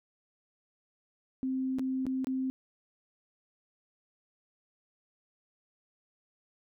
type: tone with dropouts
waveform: sine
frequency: 261.6 Hz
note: C4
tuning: in tune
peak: -29 dBFS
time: 1.43-2.5 s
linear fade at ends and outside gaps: 0 ms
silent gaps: 1.786-1.794 / 2.055-2.066 / 2.245-2.27 s
effects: none